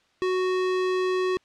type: tone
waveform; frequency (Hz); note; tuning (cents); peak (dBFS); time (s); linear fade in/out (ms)
square; 370; F#4; 0; -23; 0.22-1.37; 0
effects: white hiss -64 dBFS RMS until 1.44 s + low-pass 4000 Hz 12 dB/octave